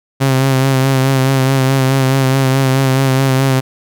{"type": "tone with vibrato", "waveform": "sawtooth", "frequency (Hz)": 133.3, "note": "C3", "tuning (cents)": 33, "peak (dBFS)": -6, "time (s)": [0.2, 3.61], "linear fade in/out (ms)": 20, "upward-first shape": "sine", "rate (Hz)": 4.7, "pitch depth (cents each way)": 35, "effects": []}